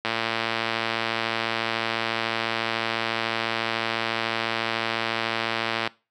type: click train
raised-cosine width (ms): 0.3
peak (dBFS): -8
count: 665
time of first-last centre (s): 0.05-5.875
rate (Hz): 114
effects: noise-tail reverb RT60 0.3 s tail -21 dB re dry + high-pass 150 Hz 12 dB/octave